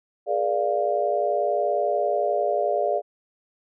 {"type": "chord", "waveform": "sine", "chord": "Bb dominant seventh", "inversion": "third", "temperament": "equal with one note detuned", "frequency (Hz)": [415.3, 475.7, 587.3, 698.5], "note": ["Ab4", "Bb4", "D5", "F5"], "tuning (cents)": [0, 35, 0, 0], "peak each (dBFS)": [-27, -30, -24, -25], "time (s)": [0.26, 3.02], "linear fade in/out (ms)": 50, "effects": []}